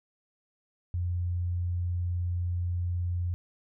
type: tone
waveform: sine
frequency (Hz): 88.1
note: F2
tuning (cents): +16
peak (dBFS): -27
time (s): 0.94-3.34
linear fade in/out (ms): 0
effects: none